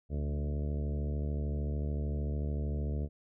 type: harmonic tone with a mistuned harmonic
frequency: 73.4 Hz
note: D2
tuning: in tune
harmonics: 1 / 2 / 3 / 4 / 5 / 6 / 7 / 8 / 9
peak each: -32 / -38 / -42 / -47 / -49 / -47 / -52 / -52 / -54 dBFS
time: 0.09-3.09 s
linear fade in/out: 50 ms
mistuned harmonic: 2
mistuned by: -20 cents
effects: none